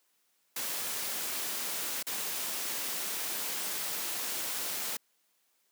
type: noise with dropouts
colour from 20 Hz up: white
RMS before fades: -35 dBFS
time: 0.56-4.97 s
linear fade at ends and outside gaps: 5 ms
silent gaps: 2.028-2.067 s
effects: white hiss -73 dBFS RMS until 5.71 s + high-pass 200 Hz 12 dB/octave